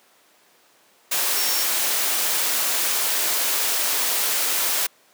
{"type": "tone in noise", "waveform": "sine", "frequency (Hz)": 5500, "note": "F8", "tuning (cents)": -27, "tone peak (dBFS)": -27, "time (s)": [1.36, 1.64], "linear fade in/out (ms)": 10, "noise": "white", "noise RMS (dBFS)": -22, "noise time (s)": [1.11, 4.87], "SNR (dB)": -8, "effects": ["pink hiss -56 dBFS RMS until 5.13 s", "high-pass 400 Hz 12 dB/octave"]}